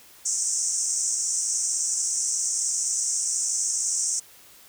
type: band-pass noise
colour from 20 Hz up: white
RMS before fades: -26 dBFS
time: 0.25-4.2 s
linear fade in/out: 10 ms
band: 5600 to 8600 Hz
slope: 96 dB/octave
effects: white hiss -51 dBFS RMS until 4.68 s